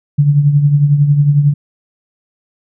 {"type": "tone with tremolo", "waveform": "sine", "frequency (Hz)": 144.8, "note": "D3", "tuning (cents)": -24, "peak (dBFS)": -4, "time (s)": [0.18, 1.54], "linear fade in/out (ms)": 10, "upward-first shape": "triangle", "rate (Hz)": 11, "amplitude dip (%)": 65, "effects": []}